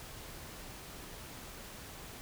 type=silence; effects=pink hiss -48 dBFS RMS until 2.21 s